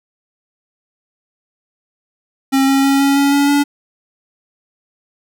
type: tone with pitch steps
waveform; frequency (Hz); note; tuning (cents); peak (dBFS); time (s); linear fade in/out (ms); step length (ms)
square; 269.6 / 272.3 / 274.9 / 277.7 / 280.4 / 283.2 / 286; C#4 / C#4 / C#4 / C#4 / C#4 / C#4 / D4; -48 / -31 / -14 / +3 / +20 / +37 / -46; -11; 2.52-3.64; 20; 160
effects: none